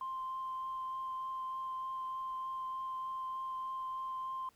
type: tone with vibrato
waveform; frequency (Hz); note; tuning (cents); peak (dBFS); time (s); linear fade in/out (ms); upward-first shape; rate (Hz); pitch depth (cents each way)
sine; 1046.5; C6; 0; -36; 0.01-4.49; 2; triangle; 3.3; 9
effects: tanh soft clip ceiling -33 dBFS + pink hiss -69 dBFS RMS until 4.55 s